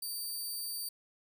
15% pulse tone, 4631 Hz, D8, 25 cents flat, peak -30 dBFS, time 0.02-0.89 s, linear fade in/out 5 ms, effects none

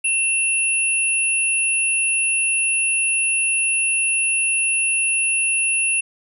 sine tone pair together, 2700 / 10194 Hz, E7 / D#9, +41 / +41 cents, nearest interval octave + major seventh, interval 2300 cents, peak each -19 / -20 dBFS, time 0.04-6.01 s, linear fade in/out 10 ms, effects none

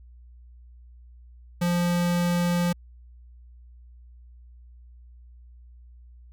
square tone, 174.61 Hz, F3, in tune, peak -22 dBFS, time 1.61-2.73 s, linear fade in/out 10 ms, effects added 60 Hz sine -46 dBFS peak until 6.32 s

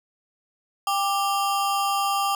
square ring-modulated tone, 987.8 Hz, B5, in tune, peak -19 dBFS, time 0.87-2.35 s, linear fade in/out 2 ms, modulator 192 Hz, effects none

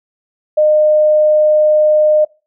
sine tone, 610 Hz, D#5, 34 cents flat, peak -7 dBFS, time 0.57-2.25 s, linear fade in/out 10 ms, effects noise-tail reverb RT60 0.3 s tail -23 dB re dry

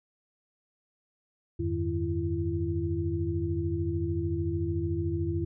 sine tone cluster, 86.2 / 99.7 / 152.7 / 337.2 Hz, F2 / G2 / D#3 / E4, -22 / +30 / -32 / +39 cents, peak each -31 / -34 / -36 / -31 dBFS, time 1.59-5.45 s, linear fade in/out 10 ms, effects none

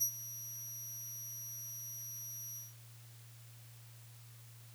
25% pulse tone with ADSR envelope, 5800 Hz, F#8, 35 cents flat, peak -23 dBFS, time 0-2.74 s, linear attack 19 ms, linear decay 84 ms, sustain -16 dB, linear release 170 ms, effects added 116 Hz sine -54 dBFS peak until 4.74 s + white hiss -61 dBFS RMS until 4.74 s

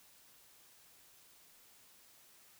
silence, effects white hiss -63 dBFS RMS until 2.59 s

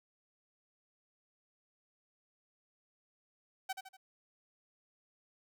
sawtooth tone with echo, 764 Hz, G5, 45 cents flat, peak -31 dBFS, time 3.69-3.73 s, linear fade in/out 10 ms, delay 80 ms, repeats 3, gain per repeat -7 dB, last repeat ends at 3.97 s, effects none

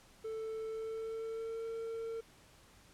triangle tone with pitch glide, 442.1 to 454 Hz, A4 to A#4, +8 to -46 cents, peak -36 dBFS, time 0.24-2.21 s, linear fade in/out 10 ms, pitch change +46 cents, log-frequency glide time 0.65-1.66 s, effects pink hiss -62 dBFS RMS until 2.93 s + low-pass 11000 Hz 12 dB/octave

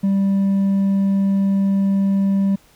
sine tone with hard clipping, 196 Hz, G3, in tune, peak -15 dBFS, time 0.03-2.56 s, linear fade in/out 10 ms, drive 2 dB, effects pink hiss -53 dBFS RMS until 2.75 s

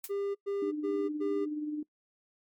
blue noise with exponential decay, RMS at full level -34 dBFS, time 0.04-0.12 s, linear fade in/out 2 ms, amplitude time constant 17 ms
triangle tone bursts, 400 Hz, G4, 35 cents sharp, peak -28 dBFS, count 4, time 0.09-1.46 s, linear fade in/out 20 ms, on 260 ms, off 110 ms
sine tone with tremolo, 300.7 Hz, D4, 41 cents sharp, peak -30 dBFS, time 0.62-1.83 s, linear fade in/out 5 ms, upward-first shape sine, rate 19 Hz, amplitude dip 40%
effects noise-tail reverb RT60 0.1 s tail -23 dB re dry + MP3 96 kbps

